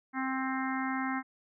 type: harmonic tone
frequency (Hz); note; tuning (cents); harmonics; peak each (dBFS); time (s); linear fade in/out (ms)
263.4; C4; +12; 1 / 3 / 4 / 5 / 6 / 7 / 8; -33 / -38 / -39 / -40 / -41 / -41 / -42; 0.13-1.23; 50
effects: none